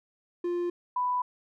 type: tone pair in turn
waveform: triangle / sine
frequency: 350 / 992.1 Hz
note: F4 / B5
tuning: +4 / +8 cents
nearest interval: octave + tritone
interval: 1804 cents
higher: second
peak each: -25 dBFS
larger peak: neither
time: 0.44-0.7 / 0.96-1.22 s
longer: neither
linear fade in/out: 5 ms
effects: none